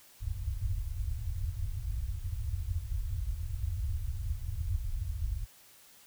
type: low-pass noise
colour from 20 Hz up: white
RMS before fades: -34 dBFS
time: 0.2-5.47 s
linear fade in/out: 50 ms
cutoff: 100 Hz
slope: 48 dB/octave
effects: white hiss -58 dBFS RMS until 6.06 s